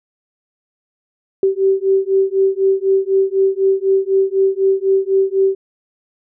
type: beating tone pair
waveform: sine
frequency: 384.6 / 388.6 Hz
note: G4 / G4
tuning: -33 / -15 cents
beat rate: 4 Hz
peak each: -15 dBFS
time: 1.43-5.55 s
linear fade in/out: 2 ms
effects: none